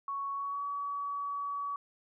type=tone with pitch glide; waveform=sine; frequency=1112 to 1136 Hz; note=C#6 to C#6; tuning=+5 to +42 cents; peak=-33 dBFS; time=0.08-1.76 s; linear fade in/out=2 ms; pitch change=+37 cents; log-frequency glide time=0.33-0.64 s; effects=none